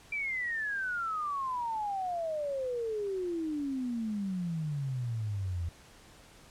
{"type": "exponential sweep", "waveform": "sine", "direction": "down", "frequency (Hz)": [2361, 82.41], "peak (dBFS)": -31, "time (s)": [0.12, 5.69], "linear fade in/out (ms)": 5, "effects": ["pink hiss -56 dBFS RMS until 6.5 s", "low-pass 10000 Hz 12 dB/octave"]}